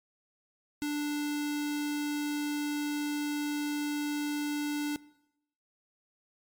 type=tone with notch filter; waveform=square; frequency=294.2 Hz; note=D4; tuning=3 cents sharp; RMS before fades=-32 dBFS; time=0.82-4.96 s; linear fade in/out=0 ms; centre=650 Hz; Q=0.75; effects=noise-tail reverb RT60 0.8 s tail -20 dB re dry + MP3 96 kbps